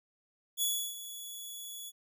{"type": "tone with ADSR envelope", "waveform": "10% pulse", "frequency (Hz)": 3397, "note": "G#7", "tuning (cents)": 38, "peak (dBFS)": -20, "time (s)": [0.57, 1.92], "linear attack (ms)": 50, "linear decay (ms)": 320, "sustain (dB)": -14, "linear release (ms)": 39, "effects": []}